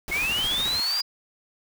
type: noise with tremolo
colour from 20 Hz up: pink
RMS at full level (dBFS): -34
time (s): 0.08-0.8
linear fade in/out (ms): 0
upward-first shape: sine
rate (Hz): 14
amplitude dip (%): 60
type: linear sweep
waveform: sine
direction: up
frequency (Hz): 2142 to 4909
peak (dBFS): -23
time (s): 0.11-1.02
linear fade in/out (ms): 10
type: high-pass noise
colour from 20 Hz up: pink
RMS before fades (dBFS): -35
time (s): 0.12-1.01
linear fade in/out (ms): 5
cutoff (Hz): 820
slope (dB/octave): 24
effects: none